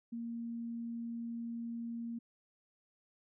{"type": "tone", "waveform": "sine", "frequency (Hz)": 232.9, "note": "A#3", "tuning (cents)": -1, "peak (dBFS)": -38, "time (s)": [0.12, 2.19], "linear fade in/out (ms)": 10, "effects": []}